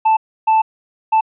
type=tone bursts at uneven times; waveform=triangle; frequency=880 Hz; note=A5; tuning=in tune; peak=-8 dBFS; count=3; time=0.05-0.17 / 0.47-0.62 / 1.12-1.21 s; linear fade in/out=10 ms; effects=resampled to 8000 Hz